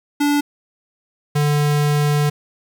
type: tone pair in turn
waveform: square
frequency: 290 / 147.24 Hz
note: D4 / D3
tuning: -22 / +5 cents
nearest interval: octave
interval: 1173 cents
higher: first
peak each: -15 / -15 dBFS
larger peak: neither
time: 0.2-0.41 / 1.35-2.3 s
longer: second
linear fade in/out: 10 ms
effects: 8-bit